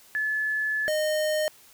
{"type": "tone pair in turn", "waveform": ["sine", "square"], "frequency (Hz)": [1724, 614.7], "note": ["A6", "D#5"], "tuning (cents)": [-36, -21], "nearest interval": "octave + tritone", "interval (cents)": 1785, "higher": "first", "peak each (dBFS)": -24, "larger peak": "neither", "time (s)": [[0.15, 0.88], [0.88, 1.48]], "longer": "first", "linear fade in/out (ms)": 0, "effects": ["white hiss -54 dBFS RMS until 1.73 s"]}